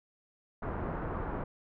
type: low-pass noise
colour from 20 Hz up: pink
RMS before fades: -36 dBFS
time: 0.62-1.44 s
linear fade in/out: 5 ms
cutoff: 1400 Hz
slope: 24 dB/octave
effects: none